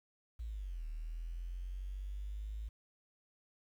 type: linear two-way sweep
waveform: sine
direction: down then up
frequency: 58.6 to 38.56 to 53.8 Hz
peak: -39 dBFS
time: 0.39-2.69 s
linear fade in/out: 10 ms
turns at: 0.86 s
effects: 11-bit